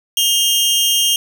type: tone pair together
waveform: sawtooth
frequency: 2845 / 3193 Hz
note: F7 / G7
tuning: +31 / +31 cents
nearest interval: major second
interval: 200 cents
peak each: -14 / -11 dBFS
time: 0.17-1.16 s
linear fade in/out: 2 ms
effects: none